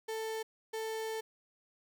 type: tone pair in turn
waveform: 35% pulse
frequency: 442.7 / 442.7 Hz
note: A4 / A4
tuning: +11 / +11 cents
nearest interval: unison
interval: 0 cents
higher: neither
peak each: -34 / -34 dBFS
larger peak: neither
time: 0.08-0.43 / 0.73-1.21 s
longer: second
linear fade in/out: 10 ms
effects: none